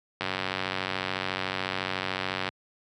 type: click train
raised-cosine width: 0.3 ms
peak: -12 dBFS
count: 215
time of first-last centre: 0.21-2.489 s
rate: 93.9 Hz
effects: high-pass 100 Hz 12 dB/octave